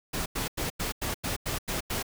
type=noise bursts; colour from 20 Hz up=pink; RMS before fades=-31 dBFS; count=9; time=0.13-2.028 s; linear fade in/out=10 ms; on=130 ms; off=91 ms; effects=none